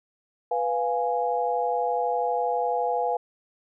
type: chord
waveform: sine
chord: F diminished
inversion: second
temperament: equal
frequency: 493.9 / 698.5 / 830.6 Hz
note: Cb5 / F5 / Ab5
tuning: 0 / 0 / 0 cents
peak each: -27 dBFS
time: 0.51-3.17 s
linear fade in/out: 5 ms
effects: none